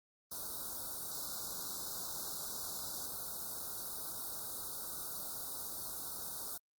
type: band-stop noise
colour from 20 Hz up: white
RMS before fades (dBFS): -42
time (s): 0.31-6.58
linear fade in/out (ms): 10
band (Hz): 1500 to 3700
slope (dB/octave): 96
effects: Opus 32 kbps